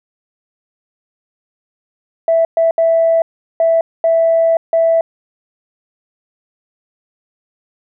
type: tone bursts at uneven times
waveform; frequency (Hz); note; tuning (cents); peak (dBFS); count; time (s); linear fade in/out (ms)
sine; 659.3; E5; 0; -8; 6; 2.28-2.45 / 2.57-2.71 / 2.78-3.22 / 3.6-3.81 / 4.04-4.57 / 4.73-5.01; 2
effects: tanh soft clip ceiling -4 dBFS